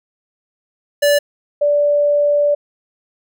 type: tone pair in turn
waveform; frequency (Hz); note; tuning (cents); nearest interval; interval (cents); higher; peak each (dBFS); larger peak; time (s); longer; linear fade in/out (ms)
square / sine; 580 / 583; D5 / D5; -22 / -13; unison; 9; second; -11; neither; 1.02-1.19 / 1.61-2.55; second; 10
effects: none